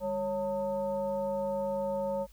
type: tone with frequency modulation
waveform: sine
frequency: 552 Hz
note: C#5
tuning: 7 cents flat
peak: -29 dBFS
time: 0-2.27 s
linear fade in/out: 50 ms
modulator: 351 Hz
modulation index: 0.72
effects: added 50 Hz sine -53 dBFS peak until 2.32 s + white hiss -64 dBFS RMS until 2.32 s